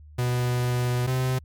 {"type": "tone pair in turn", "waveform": "45% pulse", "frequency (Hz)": [123.47, 128.84], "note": ["B2", "C3"], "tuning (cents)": [0, -26], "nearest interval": "minor second", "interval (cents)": 74, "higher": "second", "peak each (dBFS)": [-22, -22], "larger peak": "neither", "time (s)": [[0.18, 1.07], [1.07, 1.39]], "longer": "first", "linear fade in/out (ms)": 10, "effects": ["added 75 Hz sine -44 dBFS peak until 1.44 s", "MP3 96 kbps"]}